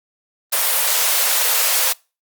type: high-pass noise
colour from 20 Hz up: white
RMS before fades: -17 dBFS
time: 0.52-1.93 s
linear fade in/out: 10 ms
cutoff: 450 Hz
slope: 96 dB/octave
effects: noise-tail reverb RT60 0.3 s tail -25 dB re dry + Opus 32 kbps